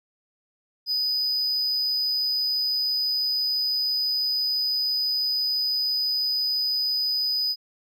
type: tone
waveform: triangle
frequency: 4983 Hz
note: D#8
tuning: 2 cents sharp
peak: -21 dBFS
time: 0.86-7.56 s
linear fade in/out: 50 ms
effects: none